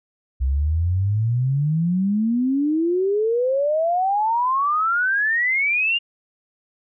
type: exponential sweep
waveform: sine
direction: up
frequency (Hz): 63.3 to 2851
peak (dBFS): -17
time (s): 0.4-5.99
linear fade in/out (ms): 20
effects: none